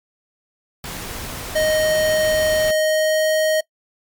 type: noise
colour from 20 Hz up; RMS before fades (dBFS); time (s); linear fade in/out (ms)
pink; -30; 0.84-2.71; 2
type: tone with pitch glide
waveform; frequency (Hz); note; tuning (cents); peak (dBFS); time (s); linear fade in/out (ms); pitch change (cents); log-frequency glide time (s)
square; 622.3 to 625.9; D#5 to D#5; 0 to +10; -16; 1.55-3.61; 10; +10; 2.63-3.32
effects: noise-tail reverb RT60 0.1 s tail -22 dB re dry + MP3 96 kbps